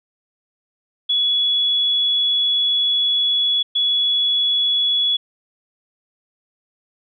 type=tone bursts at uneven times; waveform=sine; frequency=3387 Hz; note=G#7; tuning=33 cents sharp; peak=-15 dBFS; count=2; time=1.09-3.63 / 3.75-5.17 s; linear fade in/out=10 ms; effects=none